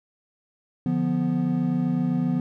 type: chord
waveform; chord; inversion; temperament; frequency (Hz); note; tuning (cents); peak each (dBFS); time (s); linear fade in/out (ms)
triangle; B diminished; first; equal; 146.83 / 174.61 / 246.9; D3 / F3 / B3; 0 / 0 / 0; -27 / -23 / -22; 0.86-2.4; 2
effects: none